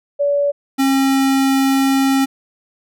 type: tone pair in turn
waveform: sine / square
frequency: 572 / 269.9 Hz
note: D5 / C#4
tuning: -46 / -46 cents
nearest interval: octave + minor second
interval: 1300 cents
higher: first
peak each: -13 dBFS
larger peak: neither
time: 0.19-0.52 / 0.78-2.26 s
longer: second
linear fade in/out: 20 ms
effects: none